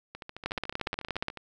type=two click trains; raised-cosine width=0.3 ms; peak=-14 / -24 dBFS; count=15 / 18; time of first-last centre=0.46-1.284 / 0.15-1.373 s; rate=17 / 13.9 Hz; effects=none